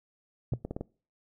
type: tone with exponential decay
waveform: sine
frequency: 121.2 Hz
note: B2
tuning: 32 cents flat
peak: -22 dBFS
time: 0.52-0.59 s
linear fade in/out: 5 ms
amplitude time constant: 15 ms
type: clicks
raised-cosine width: 2 ms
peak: -21 dBFS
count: 5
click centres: 0.536 / 0.65 / 0.71 / 0.765 / 0.81 s
effects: noise-tail reverb RT60 0.4 s tail -24 dB re dry